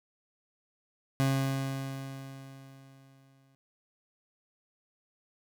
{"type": "tone with exponential decay", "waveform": "30% pulse", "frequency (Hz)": 135.2, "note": "C#3", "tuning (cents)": -43, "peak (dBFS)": -21, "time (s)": [1.2, 3.55], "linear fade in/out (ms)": 0, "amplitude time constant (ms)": 510, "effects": []}